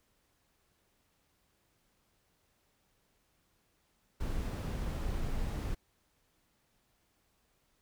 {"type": "noise", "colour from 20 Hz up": "brown", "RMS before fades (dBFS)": -35, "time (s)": [4.2, 5.75], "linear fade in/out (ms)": 10, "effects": ["pink hiss -74 dBFS RMS until 7.81 s"]}